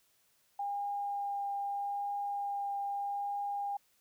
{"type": "tone with vibrato", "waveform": "sine", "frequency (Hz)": 806, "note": "G5", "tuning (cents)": 48, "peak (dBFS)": -33, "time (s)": [0.59, 3.77], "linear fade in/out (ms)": 5, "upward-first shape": "triangle", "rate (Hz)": 0.8, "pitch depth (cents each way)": 10, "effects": ["white hiss -71 dBFS RMS until 4 s"]}